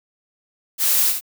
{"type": "noise with echo", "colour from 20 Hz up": "blue", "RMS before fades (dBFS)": -18, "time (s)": [0.78, 1.14], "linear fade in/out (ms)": 50, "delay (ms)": 71, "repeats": 1, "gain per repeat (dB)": -6, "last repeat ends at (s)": 1.211, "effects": []}